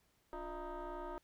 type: tone with frequency modulation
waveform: sine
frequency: 288.7 Hz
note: D4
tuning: 30 cents flat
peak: -40 dBFS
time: 0.33-1.18 s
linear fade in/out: 0 ms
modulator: 320 Hz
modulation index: 2.9
effects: tanh soft clip ceiling -39 dBFS + pink hiss -75 dBFS RMS until 1.23 s